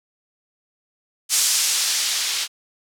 violet noise with low-pass filter sweep, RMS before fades -21 dBFS, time 1.29-2.48 s, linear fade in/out 50 ms, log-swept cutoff 6900 to 3800 Hz, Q 0.94, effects none

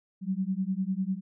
sine beating tone pair, 185 / 195 Hz, F#3 / G3, 0 / -9 cents, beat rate 10 Hz, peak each -30 dBFS, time 0.21-1.21 s, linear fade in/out 50 ms, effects none

